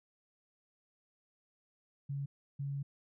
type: tone bursts at uneven times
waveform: sine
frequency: 140 Hz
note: C#3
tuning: 18 cents sharp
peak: -35 dBFS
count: 2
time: 2.09-2.26 / 2.59-2.83 s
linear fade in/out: 10 ms
effects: none